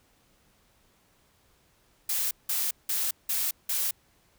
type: noise bursts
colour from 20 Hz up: blue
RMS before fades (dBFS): -28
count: 5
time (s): 2.09-3.91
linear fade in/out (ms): 5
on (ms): 220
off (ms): 180
effects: pink hiss -65 dBFS RMS until 4.38 s